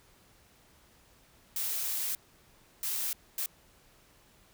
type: noise bursts at uneven times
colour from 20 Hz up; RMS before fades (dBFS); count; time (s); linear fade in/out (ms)
blue; -33; 3; 1.56-2.15 / 2.83-3.13 / 3.38-3.46; 2
effects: pink hiss -62 dBFS RMS until 4.53 s